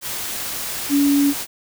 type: tone in noise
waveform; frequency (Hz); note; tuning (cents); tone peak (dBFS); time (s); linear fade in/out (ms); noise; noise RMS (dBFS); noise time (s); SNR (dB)
sine; 283.8; C#4; +41; -13; 0.89-1.34; 50; white; -27; 0.01-1.47; +11
effects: none